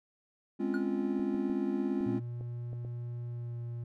triangle chord, Db major seventh, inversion second, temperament just, 207.9 / 259.9 / 277.2 / 346.5 Hz, Ab3 / C4 / Db4 / F4, +2 / -11 / 0 / -14 cents, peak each -33 dBFS, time 0.59-2.2 s, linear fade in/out 20 ms
triangle tone with exponential decay, 1441 Hz, F#6, 46 cents flat, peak -33 dBFS, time 0.74-0.9 s, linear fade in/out 1 ms, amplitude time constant 33 ms
clicks, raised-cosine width 2 ms, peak -34 dBFS, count 7, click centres 1.196 / 1.346 / 1.499 / 2.008 / 2.41 / 2.731 / 2.849 s
triangle tone with pitch glide, 119.9 to 118.66 Hz, A#2 to A#2, +49 to +31 cents, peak -34 dBFS, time 2.06-3.84 s, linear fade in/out 5 ms, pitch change -18 cents, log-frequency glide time 3.28-3.58 s
effects none

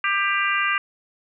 harmonic tone, 396.7 Hz, G4, 21 cents sharp, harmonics 3 / 4 / 5 / 6 / 7, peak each -24 / -25 / -26 / -27 / -27 dBFS, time 0.04-0.78 s, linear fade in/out 2 ms, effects none

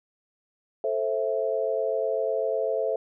sine chord, A minor, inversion none, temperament just, 440 / 528 / 660 Hz, A4 / C5 / E5, 0 / +16 / +2 cents, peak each -28 dBFS, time 0.84-2.96 s, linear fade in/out 2 ms, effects none

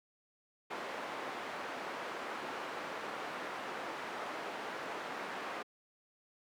white low-pass noise, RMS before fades -41 dBFS, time 0.7-5.63 s, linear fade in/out 10 ms, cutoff 1400 Hz, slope 12 dB/octave, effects high-pass 300 Hz 12 dB/octave

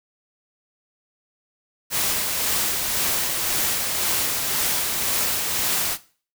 white noise with tremolo, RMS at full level -22 dBFS, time 1.9-5.98 s, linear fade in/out 50 ms, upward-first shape sine, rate 1.9 Hz, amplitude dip 30%, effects noise-tail reverb RT60 0.4 s tail -17 dB re dry

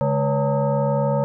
sine tone with frequency modulation, 210 Hz, G#3, 19 cents sharp, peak -17 dBFS, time 0.01-1.24 s, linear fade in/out 0 ms, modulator 352 Hz, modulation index 1.8, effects none

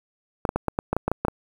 clicks, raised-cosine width 1 ms, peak -8 dBFS, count 11, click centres 0.452 / 0.491 / 0.56 / 0.683 / 0.789 / 0.93 / 0.966 / 1.08 / 1.116 / 1.25 / 1.283 s, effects 7-bit

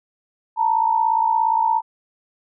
sine tone pair together, 890 / 947.2 Hz, A5 / A#5, +20 / +27 cents, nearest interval minor second, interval 107 cents, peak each -17 / -20 dBFS, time 0.56-1.82 s, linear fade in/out 50 ms, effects none

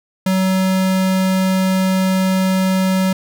square tone, 188.4 Hz, F#3, 32 cents sharp, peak -14 dBFS, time 0.26-3.13 s, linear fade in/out 5 ms, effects none

